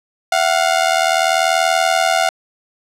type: ring-modulated tone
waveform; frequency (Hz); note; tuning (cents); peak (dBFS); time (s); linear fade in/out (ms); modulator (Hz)
sawtooth; 710; F5; +28; -6; 0.32-2.29; 2; 40.3
effects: low-pass 9000 Hz 12 dB/octave